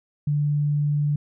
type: tone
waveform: sine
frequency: 146.83 Hz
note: D3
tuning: in tune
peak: -19 dBFS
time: 0.27-1.16 s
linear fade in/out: 5 ms
effects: none